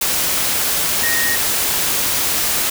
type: tone in noise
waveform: sine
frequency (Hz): 1864.7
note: A#6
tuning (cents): 0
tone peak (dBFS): -19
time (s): 1.03-1.36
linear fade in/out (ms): 5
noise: white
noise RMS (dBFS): -18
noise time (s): 0.01-2.7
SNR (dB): -4
effects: none